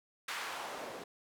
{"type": "noise with band-pass filter sweep", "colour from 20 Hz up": "white", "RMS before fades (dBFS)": -42, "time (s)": [0.28, 1.04], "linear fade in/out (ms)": 5, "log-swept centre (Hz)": [1700, 370], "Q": 1.2, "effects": []}